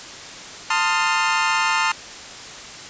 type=chord; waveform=25% pulse; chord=F dominant seventh; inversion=first; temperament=equal with one note detuned; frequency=891.3 / 1046.5 / 1244.5 / 1396.9 Hz; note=A5 / C6 / Eb6 / F6; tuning=+22 / 0 / 0 / 0 cents; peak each=-18 / -20 / -21 / -20 dBFS; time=0.7-1.92 s; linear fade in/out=5 ms; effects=white hiss -36 dBFS RMS until 2.89 s + resampled to 16000 Hz